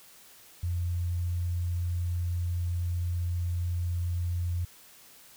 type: tone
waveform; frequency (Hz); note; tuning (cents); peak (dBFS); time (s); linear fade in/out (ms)
sine; 87.31; F2; 0; -27; 0.63-4.65; 5
effects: white hiss -54 dBFS RMS until 5.36 s